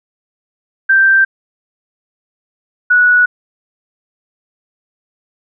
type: tone pair in turn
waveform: sine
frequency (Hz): 1568 / 1468.9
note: G6 / F#6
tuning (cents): 0 / -13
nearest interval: minor second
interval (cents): 113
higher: first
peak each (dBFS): -6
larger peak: neither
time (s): 0.89-1.25 / 2.9-3.26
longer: neither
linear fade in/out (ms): 10
effects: none